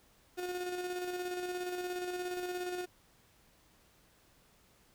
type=tone with tremolo; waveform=35% pulse; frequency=359.7 Hz; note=F#4; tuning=49 cents flat; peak=-33 dBFS; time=0.37-2.86 s; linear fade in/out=20 ms; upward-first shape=square; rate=17 Hz; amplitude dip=35%; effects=pink hiss -66 dBFS RMS until 4.94 s